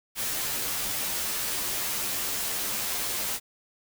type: noise with comb filter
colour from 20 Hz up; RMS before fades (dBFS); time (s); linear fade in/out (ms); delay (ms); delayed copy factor
white; -30; 0.15-3.4; 50; 12; -0.8
effects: none